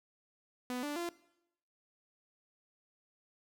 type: tone with pitch steps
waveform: sawtooth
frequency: 249 / 292.7 / 344.1 Hz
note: B3 / D4 / F4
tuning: +14 / -6 / -26 cents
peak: -32 dBFS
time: 0.7-1.09 s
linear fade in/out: 0 ms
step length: 130 ms
effects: noise-tail reverb RT60 0.8 s tail -19 dB re dry